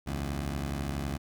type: beating tone pair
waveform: 15% pulse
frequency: 69.6 / 81.6 Hz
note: C#2 / E2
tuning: +8 / -17 cents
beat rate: 12 Hz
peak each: -26 / -32 dBFS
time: 0.06-1.18 s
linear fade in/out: 20 ms
effects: none